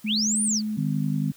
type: tone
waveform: sine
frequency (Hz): 213.9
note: A3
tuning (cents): -49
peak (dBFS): -25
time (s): 0.04-0.77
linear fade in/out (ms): 10
type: linear two-way sweep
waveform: sine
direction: up then down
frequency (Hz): 2100 to 9480 to 4085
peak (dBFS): -22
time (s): 0.06-0.62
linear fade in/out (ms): 50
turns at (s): 0.43
type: harmonic tone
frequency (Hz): 50.9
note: G#1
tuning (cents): -34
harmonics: 3 / 4 / 5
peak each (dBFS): -25 / -27 / -29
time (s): 0.77-1.32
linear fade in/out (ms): 10
effects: white hiss -53 dBFS RMS until 1.36 s